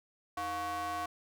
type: ring-modulated tone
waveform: square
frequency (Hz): 199.3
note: G3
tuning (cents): +29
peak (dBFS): -32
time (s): 0.37-1.06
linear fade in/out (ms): 5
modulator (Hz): 912
effects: none